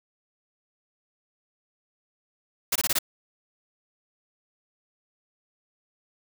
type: noise bursts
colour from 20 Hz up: white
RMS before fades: -24 dBFS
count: 5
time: 2.72-2.988 s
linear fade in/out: 5 ms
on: 36 ms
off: 22 ms
effects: none